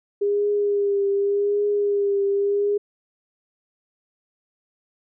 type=tone with vibrato; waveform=sine; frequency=404.8 Hz; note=G#4; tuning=44 cents flat; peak=-18 dBFS; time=0.21-2.78 s; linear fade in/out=10 ms; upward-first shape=triangle; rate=0.86 Hz; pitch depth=34 cents each way; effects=none